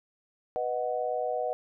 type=chord; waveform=sine; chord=B major; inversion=none; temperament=equal; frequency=493.9 / 622.3 / 740 Hz; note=B4 / D#5 / F#5; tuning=0 / 0 / 0 cents; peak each=-32 dBFS; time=0.56-1.53 s; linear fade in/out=0 ms; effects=none